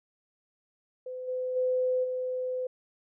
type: tone with level steps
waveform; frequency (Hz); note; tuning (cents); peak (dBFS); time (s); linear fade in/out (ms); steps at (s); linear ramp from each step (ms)
sine; 508; B4; +49; -35 / -29 / -24 / -29; 1.06-2.67; 5; 1.27 / 1.55 / 2.03; 20
effects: none